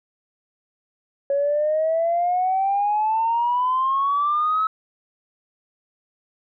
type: exponential sweep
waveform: sine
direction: up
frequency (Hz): 554.4 to 1300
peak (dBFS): -17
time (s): 1.3-4.67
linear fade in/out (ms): 2
effects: tanh soft clip ceiling -13 dBFS